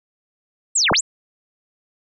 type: linear two-way sweep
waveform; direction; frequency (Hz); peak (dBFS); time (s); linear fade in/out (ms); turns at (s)
sine; down then up; 8300 to 57 to 8300; -14; 0.75-1.01; 10; 0.92
effects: none